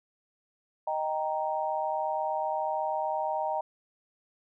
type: chord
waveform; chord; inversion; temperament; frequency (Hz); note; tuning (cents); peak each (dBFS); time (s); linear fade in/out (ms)
sine; Eb major; none; equal; 622.3 / 784 / 932.3; Eb5 / G5 / Bb5; 0 / 0 / 0; -32; 0.87-3.61; 5
effects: none